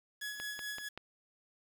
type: tone with tremolo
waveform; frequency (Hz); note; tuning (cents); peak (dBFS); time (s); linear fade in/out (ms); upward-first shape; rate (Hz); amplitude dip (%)
sawtooth; 1686; G#6; +26; -34; 0.21-0.89; 10; sine; 4.7; 50
type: click train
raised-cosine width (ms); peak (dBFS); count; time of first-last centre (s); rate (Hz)
0.3; -27; 4; 0.4-0.976; 5.21
effects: 9-bit